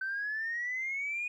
sine exponential sweep, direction up, 1529 to 2477 Hz, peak -31 dBFS, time 0.01-1.28 s, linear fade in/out 5 ms, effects tanh soft clip ceiling -28 dBFS + 12-bit

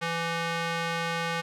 square tone with band-pass filter, 167.4 Hz, E3, 27 cents sharp, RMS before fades -30 dBFS, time 0.01-1.42 s, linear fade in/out 20 ms, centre 1900 Hz, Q 0.73, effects none

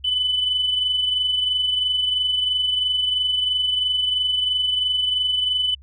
sine tone pair together, 3000 / 3023 Hz, F#7 / F#7, +23 / +36 cents, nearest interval unison, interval 13 cents, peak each -18 / -28 dBFS, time 0.04-5.75 s, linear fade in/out 10 ms, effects tanh soft clip ceiling -12 dBFS + added 68 Hz sine -43 dBFS peak until 5.82 s

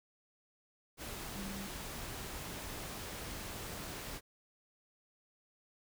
sine tone in noise, 196 Hz, G3, in tune, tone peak -43 dBFS, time 1.34-1.69 s, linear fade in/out 50 ms, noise pink, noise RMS -44 dBFS, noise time 0.97-4.21 s, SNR -2 dB, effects none

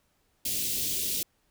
white band-stop noise, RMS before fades -30 dBFS, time 0.45-1.23 s, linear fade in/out 5 ms, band 460 to 2800 Hz, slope 24 dB/octave, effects pink hiss -71 dBFS RMS until 1.5 s

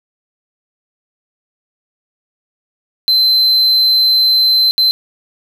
triangle tone bursts at uneven times, 4080 Hz, C8, 44 cents flat, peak -7 dBFS, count 2, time 3.08-4.71 / 4.78-4.91 s, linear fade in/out 0 ms, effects none

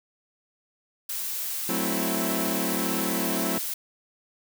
blue noise, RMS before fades -31 dBFS, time 1.09-3.74 s, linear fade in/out 5 ms
sawtooth chord, F# half-diminished seventh, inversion none, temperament equal, 185 / 220 / 261.6 / 329.6 Hz, F#3 / A3 / C4 / E4, 0 / 0 / 0 / 0 cents, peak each -28 dBFS, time 1.69-3.58 s, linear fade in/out 2 ms
effects none

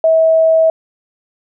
sine tone, 646 Hz, E5, 35 cents flat, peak -7 dBFS, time 0.04-0.7 s, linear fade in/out 2 ms, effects none

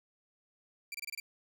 sawtooth tone bursts, 2349 Hz, D7, in tune, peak -35 dBFS, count 6, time 0.92-1.2 s, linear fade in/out 2 ms, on 25 ms, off 26 ms, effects none

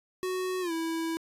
square tone with pitch glide, 370 to 327.7 Hz, F#4 to E4, 0 to -10 cents, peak -30 dBFS, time 0.23-1.17 s, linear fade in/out 0 ms, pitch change -210 cents, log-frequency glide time 0.61-0.72 s, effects resampled to 32000 Hz + 11-bit

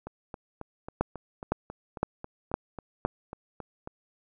two click trains, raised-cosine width 1 ms, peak -24 / -10 dBFS, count 15 / 5, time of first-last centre 0.07-3.874 / 1.01-3.051 s, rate 3.68 / 1.96 Hz, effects none

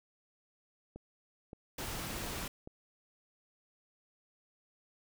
click train, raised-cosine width 2 ms, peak -33 dBFS, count 4, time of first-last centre 0.96-2.674 s, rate 1.75 Hz
pink noise, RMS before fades -40 dBFS, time 1.78-2.48 s, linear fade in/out 5 ms
effects none

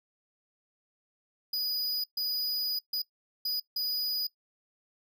square tone bursts at uneven times, 4939 Hz, D#8, 14 cents flat, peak -29 dBFS, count 5, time 1.53-2.04 / 2.17-2.79 / 2.93-3.02 / 3.45-3.6 / 3.76-4.27 s, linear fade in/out 5 ms, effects noise-tail reverb RT60 0.1 s tail -17 dB re dry

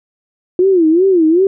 sine tone with vibrato, 349.2 Hz, F4, in tune, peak -7 dBFS, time 0.59-1.47 s, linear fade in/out 2 ms, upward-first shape sine, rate 2.6 Hz, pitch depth 190 cents each way, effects none

